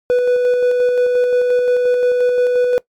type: tone with tremolo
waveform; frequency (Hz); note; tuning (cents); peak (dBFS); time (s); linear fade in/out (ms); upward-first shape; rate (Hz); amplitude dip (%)
triangle; 493.9; B4; 0; -8; 0.1-2.78; 0; square; 5.7; 25
effects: noise-tail reverb RT60 0.1 s tail -20 dB re dry + MP3 96 kbps